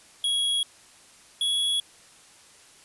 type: tone pair in turn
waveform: square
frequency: 3322 / 3357 Hz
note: G#7 / G#7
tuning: 0 / +18 cents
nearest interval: unison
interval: 18 cents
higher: second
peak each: -23 dBFS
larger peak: neither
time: 0.24-0.63 / 1.41-1.8 s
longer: neither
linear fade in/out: 2 ms
effects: white hiss -53 dBFS RMS until 2.84 s + resampled to 24000 Hz